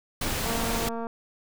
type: noise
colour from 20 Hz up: pink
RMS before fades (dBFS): -29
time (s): 0.21-0.89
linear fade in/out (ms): 5
type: click train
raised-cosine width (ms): 1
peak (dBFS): -21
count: 141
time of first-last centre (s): 0.46-1.069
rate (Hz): 230
effects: none